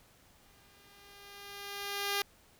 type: tone with exponential growth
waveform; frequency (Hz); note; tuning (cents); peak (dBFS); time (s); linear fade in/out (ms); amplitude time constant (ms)
5% pulse; 402.4; G4; +45; -18; 0.42-2.22; 2; 390
effects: pink hiss -63 dBFS RMS until 2.59 s